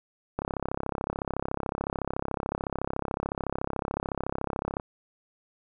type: click train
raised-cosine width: 1 ms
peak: -15 dBFS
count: 150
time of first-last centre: 0.39-4.798 s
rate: 33.8 Hz
effects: none